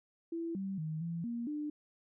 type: tone with pitch steps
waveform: sine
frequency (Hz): 333.3 / 193.7 / 156.8 / 168.1 / 235.6 / 298.3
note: E4 / G3 / D#3 / E3 / A#3 / D4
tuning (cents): +19 / -20 / +14 / +34 / +19 / +27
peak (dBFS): -35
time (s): 0.32-1.7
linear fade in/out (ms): 5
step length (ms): 230
effects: none